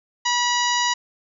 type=harmonic tone; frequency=971 Hz; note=B5; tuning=30 cents flat; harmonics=1 / 2 / 3 / 4 / 5 / 6 / 7; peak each=-22 / -25 / -27 / -28 / -29 / -30 / -30 dBFS; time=0.25-0.94 s; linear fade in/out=10 ms; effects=none